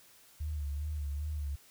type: tone with vibrato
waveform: sine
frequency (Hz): 73.7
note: D2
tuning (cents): +7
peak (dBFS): -33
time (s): 0.4-1.56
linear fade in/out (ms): 10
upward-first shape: sine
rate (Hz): 2.5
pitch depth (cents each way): 67
effects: white hiss -60 dBFS RMS until 1.7 s